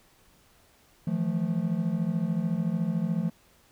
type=tone cluster; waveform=triangle; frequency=161.2 / 174.9 / 217.9 Hz; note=E3 / F3 / A3; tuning=-38 / +3 / -17 cents; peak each=-29 / -26 / -29 dBFS; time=1.07-3.3 s; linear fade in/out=5 ms; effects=pink hiss -61 dBFS RMS until 3.71 s